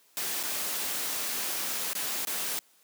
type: noise with dropouts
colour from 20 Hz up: white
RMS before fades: -32 dBFS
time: 0.17-2.59 s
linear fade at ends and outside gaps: 0 ms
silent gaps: 0.43-0.436 / 1.932-1.952 / 2.25-2.271 s
effects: white hiss -63 dBFS RMS until 2.83 s + high-pass 200 Hz 12 dB/octave